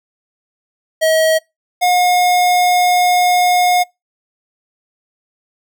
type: tone pair in turn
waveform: square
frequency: 638 / 718.8 Hz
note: D#5 / F5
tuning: +43 / +50 cents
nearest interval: major second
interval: 207 cents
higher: second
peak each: -11 dBFS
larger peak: neither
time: 1.01-1.39 / 1.81-3.84 s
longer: second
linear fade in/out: 20 ms
effects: noise-tail reverb RT60 0.2 s tail -25 dB re dry